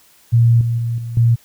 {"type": "tone with level steps", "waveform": "sine", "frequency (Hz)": 117, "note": "A#2", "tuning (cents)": 7, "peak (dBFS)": [-8, -15, -17, -23, -9], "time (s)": [0.32, 1.36], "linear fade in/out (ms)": 20, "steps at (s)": [0.61, 0.78, 0.98, 1.17], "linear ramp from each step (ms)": 2, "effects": ["white hiss -51 dBFS RMS until 1.44 s"]}